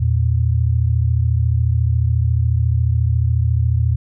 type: tone pair together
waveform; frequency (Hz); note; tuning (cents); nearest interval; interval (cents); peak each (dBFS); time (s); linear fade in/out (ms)
sine; 82.41 / 116.54; E2 / A#2; 0 / 0; tritone; 600; -16; 0-3.96; 10
effects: none